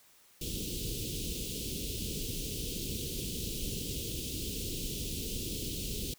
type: band-stop noise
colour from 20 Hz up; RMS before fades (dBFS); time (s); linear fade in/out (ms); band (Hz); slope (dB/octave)
pink; -37; 0.41-6.14; 5; 470 to 2800; 48
effects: white hiss -62 dBFS RMS until 6.18 s